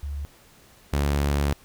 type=tone pair in turn; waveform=sine / sawtooth; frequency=71.5 / 71.5 Hz; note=D2 / D2; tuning=-46 / -46 cents; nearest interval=unison; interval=0 cents; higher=neither; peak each=-28 / -17 dBFS; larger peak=second; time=0.03-0.25 / 0.93-1.53 s; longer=second; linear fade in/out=0 ms; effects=pink hiss -54 dBFS RMS until 1.64 s